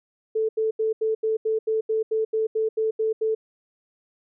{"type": "tone bursts", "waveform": "sine", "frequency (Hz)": 440, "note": "A4", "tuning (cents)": 0, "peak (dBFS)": -20, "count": 14, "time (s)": [0.35, 3.35], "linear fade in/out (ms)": 10, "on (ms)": 140, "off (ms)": 80, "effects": []}